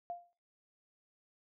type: tone with exponential decay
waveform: sine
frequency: 698.5 Hz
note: F5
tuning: in tune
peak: -35 dBFS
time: 0.1-0.33 s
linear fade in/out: 0 ms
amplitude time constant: 49 ms
effects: noise-tail reverb RT60 0.4 s tail -21 dB re dry